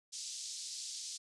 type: band-pass noise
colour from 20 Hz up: pink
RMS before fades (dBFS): -44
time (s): 0.12-1.18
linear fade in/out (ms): 20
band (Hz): 4500 to 7700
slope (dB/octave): 24
effects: resampled to 24000 Hz